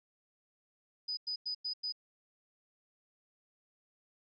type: tone bursts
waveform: sine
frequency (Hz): 4978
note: D#8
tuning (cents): 0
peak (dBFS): -34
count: 5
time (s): 1.08-1.924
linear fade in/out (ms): 10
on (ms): 92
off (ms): 96
effects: none